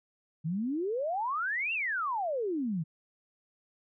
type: exponential two-way sweep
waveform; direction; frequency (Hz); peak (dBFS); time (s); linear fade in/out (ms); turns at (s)
sine; up then down; 149.8 to 2800 to 149.8; -29; 0.44-2.84; 20; 1.73
effects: none